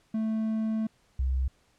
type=tone pair in turn; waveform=triangle / sine; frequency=220 / 65.12 Hz; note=A3 / C2; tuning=0 / -8 cents; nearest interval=octave + major sixth; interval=2108 cents; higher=first; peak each=-24 dBFS; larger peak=neither; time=0.14-0.87 / 1.19-1.48 s; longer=first; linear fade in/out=5 ms; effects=pink hiss -66 dBFS RMS until 1.78 s + low-pass 9000 Hz 12 dB/octave